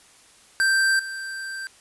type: tone with level steps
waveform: square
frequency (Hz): 1568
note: G6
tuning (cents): 0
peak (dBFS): -18 / -31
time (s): 0.6-1.67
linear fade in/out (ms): 0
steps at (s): 0.99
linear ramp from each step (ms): 5
effects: white hiss -53 dBFS RMS until 1.8 s + resampled to 24000 Hz